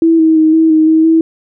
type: tone with pitch steps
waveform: sine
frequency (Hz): 328.5 / 319.6 / 314.6 / 322.2 / 314 / 318.6 / 324.4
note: E4 / D#4 / D#4 / E4 / D#4 / D#4 / E4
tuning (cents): -6 / +47 / +19 / -39 / +16 / +41 / -28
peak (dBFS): -5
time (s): 0.02-1.21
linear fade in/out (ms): 2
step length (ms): 170
effects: none